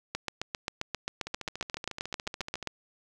two click trains, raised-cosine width 0.2 ms, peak -20 / -14 dBFS, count 20 / 20, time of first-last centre 1.27-2.627 / 0.15-2.673 s, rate 14 / 7.53 Hz, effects none

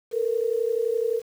sine tone pair together, 447.2 / 478.9 Hz, A4 / A#4, +28 / +47 cents, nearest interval minor second, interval 119 cents, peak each -24 / -25 dBFS, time 0.11-1.22 s, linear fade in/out 50 ms, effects 8-bit

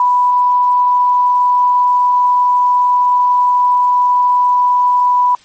sine tone, 987.8 Hz, B5, in tune, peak -8 dBFS, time 0-5.35 s, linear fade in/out 2 ms, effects white hiss -46 dBFS RMS until 5.44 s + MP3 32 kbps

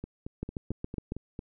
two click trains, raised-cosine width 3 ms, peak -24 / -20 dBFS, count 7 / 6, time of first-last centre 0.04-1.391 / 0.43-1.121 s, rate 4.44 / 7.24 Hz, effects none

